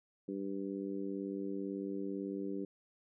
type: harmonic tone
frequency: 98 Hz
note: G2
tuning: in tune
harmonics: 2 / 3 / 4 / 5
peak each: -42 / -40 / -42 / -48 dBFS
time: 0.28-2.65 s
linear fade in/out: 5 ms
effects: none